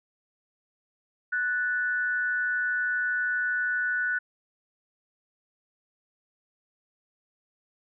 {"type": "tone pair together", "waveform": "sine", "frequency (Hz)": [1480, 1747.5], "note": ["F#6", "A6"], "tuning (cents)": [0, -12], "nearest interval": "minor third", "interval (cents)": 288, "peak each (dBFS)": [-25, -33], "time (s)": [1.32, 4.19], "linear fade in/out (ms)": 10, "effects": []}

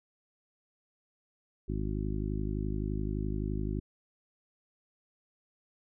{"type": "harmonic tone", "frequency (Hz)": 51.7, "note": "G#1", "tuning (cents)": -7, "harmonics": [1, 2, 3, 4, 5, 6, 7], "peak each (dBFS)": [-34, -37, -39, -40, -41, -42, -42], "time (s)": [1.68, 3.8], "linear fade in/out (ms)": 10, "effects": []}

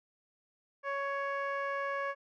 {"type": "tone with low-pass filter", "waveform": "15% pulse", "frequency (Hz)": 557, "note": "C#5", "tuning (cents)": 8, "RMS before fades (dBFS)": -35, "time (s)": [0.83, 2.15], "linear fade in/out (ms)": 50, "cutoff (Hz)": 1700, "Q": 1.1, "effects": []}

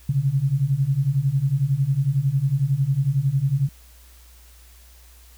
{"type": "beating tone pair", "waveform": "sine", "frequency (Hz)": [130.8, 141.8], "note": ["C3", "C#3"], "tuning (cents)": [0, 40], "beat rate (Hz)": 11, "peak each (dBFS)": [-22, -20], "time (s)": [0.09, 3.69], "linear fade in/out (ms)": 5, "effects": ["added 60 Hz sine -47 dBFS peak until 5.37 s", "white hiss -53 dBFS RMS until 5.37 s"]}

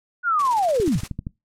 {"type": "linear sweep", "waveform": "sine", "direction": "down", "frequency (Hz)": [1479, 69.5], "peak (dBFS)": -17, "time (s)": [0.23, 1.01], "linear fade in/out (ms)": 50}
{"type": "noise with tremolo", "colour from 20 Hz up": "white", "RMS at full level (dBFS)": -35, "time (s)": [0.39, 1.08], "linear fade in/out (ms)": 5, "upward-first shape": "square", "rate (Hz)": 17, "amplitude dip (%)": 55}
{"type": "click train", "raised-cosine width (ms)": 5, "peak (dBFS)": -16, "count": 7, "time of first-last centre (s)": [0.8, 1.269], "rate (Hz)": 12.8}
{"effects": ["noise-tail reverb RT60 0.2 s tail -23 dB re dry", "low-pass 9000 Hz 12 dB/octave"]}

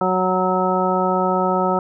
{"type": "harmonic tone", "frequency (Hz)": 185, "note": "F#3", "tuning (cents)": 0, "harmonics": [1, 2, 3, 4, 5, 7], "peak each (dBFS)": [-23, -23, -23, -23, -23, -23], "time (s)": [0.01, 1.79], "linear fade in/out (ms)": 2, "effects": []}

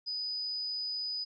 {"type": "tone", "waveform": "sine", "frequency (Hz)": 4978, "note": "D#8", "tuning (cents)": 0, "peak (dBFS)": -33, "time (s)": [0.06, 1.25], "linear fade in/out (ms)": 20, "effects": []}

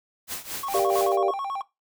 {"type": "noise with tremolo", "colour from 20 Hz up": "white", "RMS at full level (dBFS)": -31, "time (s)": [0.27, 1.17], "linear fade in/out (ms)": 50, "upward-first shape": "triangle", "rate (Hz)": 4.5, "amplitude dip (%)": 90}
{"type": "tone with vibrato", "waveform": "triangle", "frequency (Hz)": 932.3, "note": "A#5", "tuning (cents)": 0, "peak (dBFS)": -26, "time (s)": [0.63, 1.62], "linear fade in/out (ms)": 5, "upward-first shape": "square", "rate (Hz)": 9.2, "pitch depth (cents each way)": 290}
{"type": "chord", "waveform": "sine", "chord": "G minor seventh", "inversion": "none", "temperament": "equal", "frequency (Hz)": [392, 466.2, 587.3, 698.5], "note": ["G4", "Bb4", "D5", "F5"], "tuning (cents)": [0, 0, 0, 0], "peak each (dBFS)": [-24, -30, -27, -25], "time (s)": [0.74, 1.31], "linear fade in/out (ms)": 5}
{"effects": ["noise-tail reverb RT60 0.2 s tail -18 dB re dry"]}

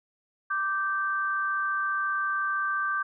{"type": "tone pair together", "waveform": "sine", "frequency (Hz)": [1174.7, 1559.5], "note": ["D6", "G6"], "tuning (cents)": [0, -9], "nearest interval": "perfect fourth", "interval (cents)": 491, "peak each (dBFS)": -28, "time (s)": [0.5, 3.03], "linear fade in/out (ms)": 10, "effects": []}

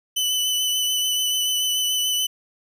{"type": "tone with vibrato", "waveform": "sawtooth", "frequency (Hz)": 3000, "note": "F#7", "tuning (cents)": 23, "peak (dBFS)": -17, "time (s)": [0.16, 2.27], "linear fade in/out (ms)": 10, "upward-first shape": "sine", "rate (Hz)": 6.9, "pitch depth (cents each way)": 20, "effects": []}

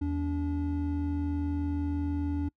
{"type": "tone pair together", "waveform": "triangle", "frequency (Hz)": [80.76, 287.4], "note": ["E2", "D4"], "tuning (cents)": [-35, -37], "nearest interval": "octave + minor seventh", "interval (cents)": 2198, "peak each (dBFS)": [-29, -28], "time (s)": [0.01, 2.49], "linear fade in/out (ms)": 10, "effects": ["noise-tail reverb RT60 0.1 s tail -24 dB re dry"]}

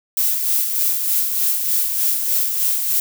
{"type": "noise with tremolo", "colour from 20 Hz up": "violet", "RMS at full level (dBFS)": -17, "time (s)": [0.17, 3], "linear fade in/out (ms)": 2, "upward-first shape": "sine", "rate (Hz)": 3.3, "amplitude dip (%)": 45, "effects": []}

